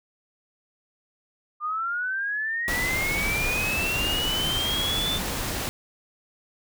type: linear sweep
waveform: sine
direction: up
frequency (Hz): 1194 to 3568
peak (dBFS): -25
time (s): 1.6-5.2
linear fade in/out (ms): 50
type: noise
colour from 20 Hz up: pink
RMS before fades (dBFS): -29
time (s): 2.68-5.69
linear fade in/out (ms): 0
effects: none